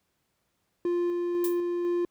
triangle tone with tremolo, 349.2 Hz, F4, in tune, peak -22 dBFS, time 0.85-2.05 s, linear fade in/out 2 ms, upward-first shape square, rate 2 Hz, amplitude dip 25%
violet noise with exponential decay, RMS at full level -30 dBFS, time 1.44-1.61 s, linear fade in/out 2 ms, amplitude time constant 35 ms
effects pink hiss -75 dBFS RMS until 2.1 s + high-pass 60 Hz 12 dB/octave

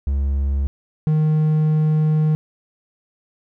triangle tone pair in turn, 69.3 / 154.63 Hz, C#2 / D#3, 0 / -10 cents, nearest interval octave + major second, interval 1390 cents, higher second, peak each -15 / -12 dBFS, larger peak second, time 0.07-0.67 / 1.07-2.35 s, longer second, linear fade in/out 0 ms, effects none

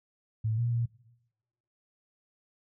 sine tone with pitch steps, 110.2 / 118.8 / 117.7 Hz, A2 / A#2 / A#2, +3 / +33 / +17 cents, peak -26 dBFS, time 0.44-0.86 s, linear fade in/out 10 ms, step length 140 ms, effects noise-tail reverb RT60 0.9 s tail -20 dB re dry

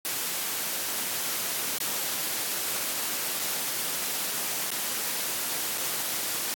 white noise with dropouts, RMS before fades -30 dBFS, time 0.05-6.54 s, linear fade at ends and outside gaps 0 ms, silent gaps 1.784-1.803 / 3.393-3.397 / 4.705-4.715 / 5.776-5.78 s, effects high-pass 150 Hz 12 dB/octave + AAC 64 kbps

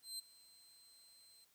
25% pulse tone with ADSR envelope, 4120 Hz, C8, 28 cents flat, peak -37 dBFS, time 0.02-1.45 s, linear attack 170 ms, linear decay 12 ms, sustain -21 dB, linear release 11 ms, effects white hiss -73 dBFS RMS until 1.54 s

